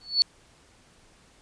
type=tone with exponential growth; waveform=sine; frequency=4435 Hz; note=C#8; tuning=in tune; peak=-13 dBFS; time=0.01-0.22 s; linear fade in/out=0 ms; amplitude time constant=44 ms; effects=pink hiss -58 dBFS RMS until 1.41 s + resampled to 22050 Hz